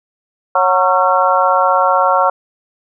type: harmonic tone with a mistuned harmonic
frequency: 184 Hz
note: F#3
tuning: 9 cents flat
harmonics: 3 / 4 / 5 / 6 / 7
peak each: -16 / -16 / -16 / -16 / -16 dBFS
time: 0.55-2.3 s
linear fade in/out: 5 ms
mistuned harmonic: 7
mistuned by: +91 cents
effects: none